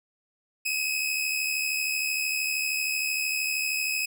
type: tone pair together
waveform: sawtooth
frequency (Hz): 2527 / 2600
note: D#7 / E7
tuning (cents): +26 / -24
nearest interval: unison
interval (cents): 50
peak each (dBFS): -24 / -28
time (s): 0.65-4.06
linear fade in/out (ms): 10
effects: none